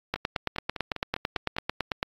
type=two click trains; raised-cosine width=0.3 ms; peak=-17 / -10 dBFS; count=8 / 18; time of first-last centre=0.16-1.566 / 0.14-2.029 s; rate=4.98 / 9 Hz; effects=AAC 32 kbps